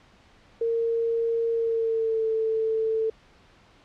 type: tone with pitch glide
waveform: sine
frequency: 460 to 443.6 Hz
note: A#4 to A4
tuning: -23 to +14 cents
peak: -22 dBFS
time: 0.61-3.1 s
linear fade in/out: 5 ms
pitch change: -63 cents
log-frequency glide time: 1.52-2.27 s
effects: pink hiss -56 dBFS RMS until 3.84 s + low-pass 4000 Hz 12 dB/octave